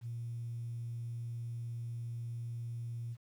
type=tone; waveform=sine; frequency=117.6 Hz; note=A#2; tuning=16 cents sharp; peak=-37 dBFS; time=0.01-3.17 s; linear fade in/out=50 ms; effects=tanh soft clip ceiling -33 dBFS + 11-bit